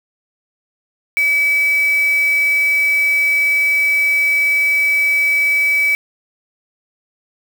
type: tone with quantisation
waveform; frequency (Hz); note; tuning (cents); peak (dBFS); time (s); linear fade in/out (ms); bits
sine; 2289; D7; -45; -12; 1.17-5.95; 0; 4
effects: none